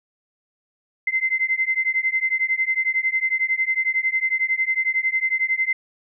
sine beating tone pair, 2065 / 2076 Hz, C7 / C7, -23 / -14 cents, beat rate 11 Hz, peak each -22 dBFS, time 1.07-5.73 s, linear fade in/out 5 ms, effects none

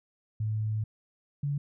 sine tone pair in turn, 108.2 / 142.93 Hz, A2 / D3, -29 / -47 cents, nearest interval perfect fourth, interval 482 cents, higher second, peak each -27 dBFS, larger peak neither, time 0.4-0.84 / 1.43-1.58 s, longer first, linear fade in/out 5 ms, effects none

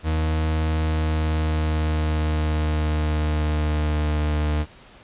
40% pulse tone with pitch glide, 78.7 to 75.54 Hz, D#2 to D2, +20 to +49 cents, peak -19 dBFS, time 0.03-4.66 s, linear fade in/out 50 ms, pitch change -71 cents, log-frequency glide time 0.67-4.3 s, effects pink hiss -48 dBFS RMS until 5.03 s + resampled to 8000 Hz

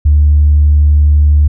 sine tone, 74 Hz, D2, 14 cents sharp, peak -3 dBFS, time 0.05-1.48 s, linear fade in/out 10 ms, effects tanh soft clip ceiling 0 dBFS

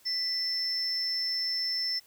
sine tone pair together, 1990 / 5313 Hz, B6 / E8, +13 / +13 cents, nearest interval octave + perfect fourth, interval 1700 cents, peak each -39 / -27 dBFS, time 0.05-2 s, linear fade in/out 20 ms, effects tanh soft clip ceiling -23 dBFS + white hiss -60 dBFS RMS until 2.06 s

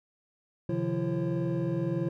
triangle tone cluster, 131.3 / 152.3 / 172.6 / 338.4 / 539 Hz, C3 / D#3 / F3 / E4 / C#5, +6 / -37 / -20 / +45 / -49 cents, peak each -32 / -32 / -31 / -30 / -36 dBFS, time 0.69-2.09 s, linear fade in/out 5 ms, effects none

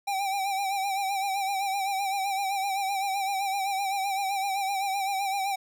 square tone with vibrato, 784 Hz, G5, in tune, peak -27 dBFS, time 0.07-5.56 s, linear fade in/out 10 ms, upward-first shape sine, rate 7.8 Hz, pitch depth 55 cents each way, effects none

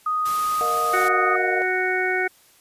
sine tone, 1244.5 Hz, D#6, in tune, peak -20 dBFS, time 0.06-1.36 s, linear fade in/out 5 ms
white noise, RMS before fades -34 dBFS, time 0.25-1.09 s, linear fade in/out 10 ms
sine chord, Bb suspended fourth, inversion none, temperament equal with one note detuned, 466.2 / 622.3 / 716.4 Hz, Bb4 / Eb5 / F5, 0 / 0 / +44 cents, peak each -29 / -31 / -28 dBFS, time 0.61-1.62 s, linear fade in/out 0 ms
harmonic tone, 370 Hz, F#4, in tune, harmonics 1 / 2 / 4 / 5 / 6, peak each -25 / -28 / -25 / -28 / -26 dBFS, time 0.93-2.28 s, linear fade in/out 10 ms
effects white hiss -55 dBFS RMS until 2.6 s + resampled to 32000 Hz

